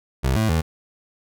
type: tone with pitch steps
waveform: 25% pulse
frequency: 65.6 / 109.9 / 80.9 Hz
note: C2 / A2 / E2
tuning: +5 / -2 / -32 cents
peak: -14 dBFS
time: 0.23-0.62 s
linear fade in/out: 20 ms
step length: 130 ms
effects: none